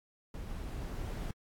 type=noise with level ramp; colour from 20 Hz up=brown; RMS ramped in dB=-42 to -37 dBFS; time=0.34-1.31 s; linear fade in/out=2 ms; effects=AAC 64 kbps